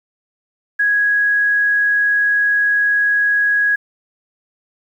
sine tone, 1661.2 Hz, G#6, in tune, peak -12 dBFS, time 0.79-3.76 s, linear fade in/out 10 ms, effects 8-bit

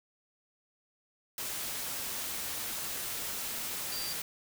sine tone in noise, 4699 Hz, D8, in tune, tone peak -38 dBFS, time 3.92-4.13 s, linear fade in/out 2 ms, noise white, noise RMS -37 dBFS, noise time 1.38-4.22 s, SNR -4 dB, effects none

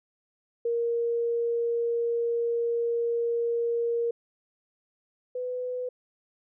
sine tone pair in turn, 468.5 / 499.8 Hz, A#4 / B4, +9 / +21 cents, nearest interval minor second, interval 112 cents, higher second, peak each -24 / -29 dBFS, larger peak first, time 0.65-4.11 / 5.35-5.89 s, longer first, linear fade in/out 5 ms, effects none

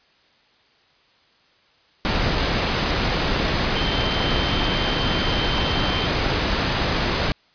sine tone in noise, 3116 Hz, G7, 11 cents flat, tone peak -28 dBFS, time 3.76-6.06 s, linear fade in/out 0 ms, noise pink, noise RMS -21 dBFS, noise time 2.05-7.32 s, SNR -10 dB, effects white hiss -58 dBFS RMS until 7.54 s + resampled to 11025 Hz

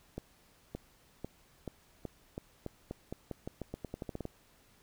accelerating click train, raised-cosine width 2 ms, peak -25 dBFS, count 20, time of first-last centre 0.18-4.254 s, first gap 570 ms, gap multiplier 0.87, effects pink hiss -65 dBFS RMS until 4.82 s

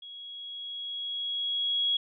sine tone with level ramp, 3322 Hz, G#7, in tune, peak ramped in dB -42 to -23 dBFS, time 0.02-1.97 s, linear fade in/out 5 ms, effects none

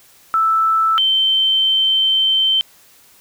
sine tone pair in turn, 1318.5 / 3104 Hz, E6 / G7, 0 / -18 cents, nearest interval octave + minor third, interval 1482 cents, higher second, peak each -12 dBFS, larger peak neither, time 0.34-0.98 / 0.98-2.61 s, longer second, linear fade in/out 0 ms, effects white hiss -49 dBFS RMS until 3.2 s

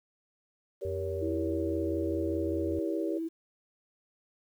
sine chord, G diminished, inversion none, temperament just, 392 / 470.4 / 564.5 Hz, G4 / Bb4 / Db5, 0 / +16 / +31 cents, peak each -35 / -38 / -37 dBFS, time 0.81-3.19 s, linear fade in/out 20 ms
triangle tone with pitch glide, 88.6 to 84.6 Hz, F2 to E2, +25 to +45 cents, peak -34 dBFS, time 0.85-2.79 s, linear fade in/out 0 ms, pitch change -80 cents, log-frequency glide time 0.99-1.37 s
sine tone with vibrato, 327 Hz, E4, 14 cents flat, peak -31 dBFS, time 1.21-3.29 s, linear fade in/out 20 ms, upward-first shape triangle, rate 19 Hz, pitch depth 28 cents each way
effects 10-bit

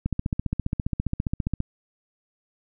click train, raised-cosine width 5 ms, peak -12 dBFS, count 24, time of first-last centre 0.06-1.604 s, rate 14.9 Hz, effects none

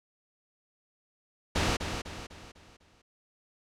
pink noise with echo, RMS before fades -27 dBFS, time 1.55-1.77 s, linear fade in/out 10 ms, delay 250 ms, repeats 5, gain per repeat -7 dB, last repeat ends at 3.02 s, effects low-pass 6000 Hz 12 dB/octave

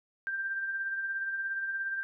sine tone with tremolo, 1578 Hz, G6, 11 cents sharp, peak -29 dBFS, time 0.27-2.03 s, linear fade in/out 0 ms, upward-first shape triangle, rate 17 Hz, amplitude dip 45%, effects none

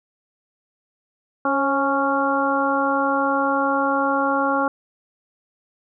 harmonic tone with a mistuned harmonic, 277.2 Hz, C#4, in tune, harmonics 1 / 2 / 3 / 4 / 5, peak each -24 / -24 / -24 / -24 / -24 dBFS, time 1.45-4.68 s, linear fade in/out 2 ms, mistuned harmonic 2, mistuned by -33 cents, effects none

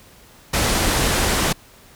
pink low-pass noise, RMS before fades -19 dBFS, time 0.53-1.53 s, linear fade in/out 10 ms, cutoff 12000 Hz, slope 24 dB/octave, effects pink hiss -48 dBFS RMS until 1.95 s

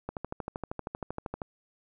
click train, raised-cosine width 1 ms, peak -20 dBFS, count 18, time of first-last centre 0.09-1.418 s, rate 12.8 Hz, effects none

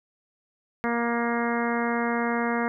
harmonic tone, 235.5 Hz, A#3, 18 cents sharp, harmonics 1 / 2 / 3 / 4 / 5 / 6 / 7 / 8 / 9, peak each -27 / -30 / -32 / -33 / -34 / -35 / -35 / -36 / -37 dBFS, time 0.84-2.68 s, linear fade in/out 0 ms, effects none

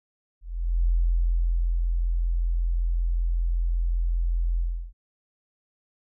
sine tone with ADSR envelope, 42.63 Hz, F1, 41 cents flat, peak -18 dBFS, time 0.41-4.93 s, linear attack 440 ms, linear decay 950 ms, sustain -3 dB, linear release 340 ms, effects none

